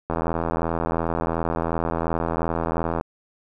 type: click train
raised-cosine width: 1 ms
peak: -10 dBFS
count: 242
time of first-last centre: 0.1-3.011 s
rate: 82.8 Hz
effects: none